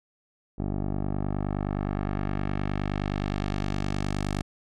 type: tone with low-pass filter sweep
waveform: 10% pulse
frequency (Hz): 49.64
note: G1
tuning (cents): +22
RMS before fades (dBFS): -29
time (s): 0.58-4.42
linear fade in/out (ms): 10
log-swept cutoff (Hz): 550 to 8800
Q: 0.85
effects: none